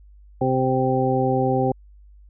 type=harmonic tone; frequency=130.2 Hz; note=C3; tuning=8 cents flat; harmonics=1 / 2 / 3 / 4 / 6; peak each=-24 / -24 / -24 / -24 / -24 dBFS; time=0.41-1.72 s; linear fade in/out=5 ms; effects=added 50 Hz sine -45 dBFS peak until 2.29 s